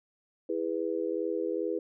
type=chord; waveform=sine; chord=E major; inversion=none; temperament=just; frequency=329.6 / 412 / 494.4 Hz; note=E4 / G#4 / B4; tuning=0 / -14 / +2 cents; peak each=-33 dBFS; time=0.49-1.79 s; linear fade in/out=5 ms; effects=none